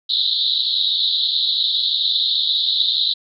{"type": "band-pass noise", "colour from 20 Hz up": "pink", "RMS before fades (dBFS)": -19, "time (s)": [0.09, 3.14], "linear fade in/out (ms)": 10, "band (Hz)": [3600, 4100], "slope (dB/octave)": 96, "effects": []}